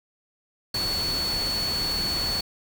sine tone in noise, 4424 Hz, C#8, 4 cents flat, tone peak -25 dBFS, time 0.74-2.41 s, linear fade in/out 5 ms, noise pink, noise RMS -32 dBFS, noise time 0.74-2.41 s, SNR +4 dB, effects none

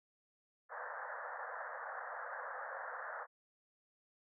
white band-pass noise, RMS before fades -45 dBFS, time 0.69-3.27 s, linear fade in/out 50 ms, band 490 to 1800 Hz, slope 96 dB/octave, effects none

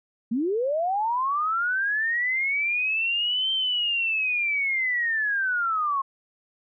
sine linear two-way sweep, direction up then down, 212.1 to 3136 to 1069 Hz, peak -22 dBFS, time 0.31-6.02 s, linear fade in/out 10 ms, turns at 3.52 s, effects none

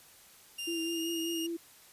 sawtooth tone with pitch glide, 2800 to 2844 Hz, F7 to F7, +4 to +31 cents, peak -33 dBFS, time 0.58-1.47 s, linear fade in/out 10 ms, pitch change +27 cents, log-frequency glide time 0.87-1.05 s
sine tone with vibrato, 332.2 Hz, E4, 13 cents sharp, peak -33 dBFS, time 0.67-1.57 s, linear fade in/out 10 ms, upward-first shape sine, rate 5.1 Hz, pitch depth 33 cents each way
effects white hiss -57 dBFS RMS until 1.92 s + resampled to 32000 Hz

